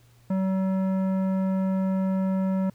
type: tone with tanh clipping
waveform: triangle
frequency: 190 Hz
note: F#3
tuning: 46 cents sharp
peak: -24 dBFS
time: 0.3-2.7 s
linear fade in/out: 5 ms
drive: 17 dB
effects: added 119 Hz sine -55 dBFS peak until 2.74 s + pink hiss -62 dBFS RMS until 2.74 s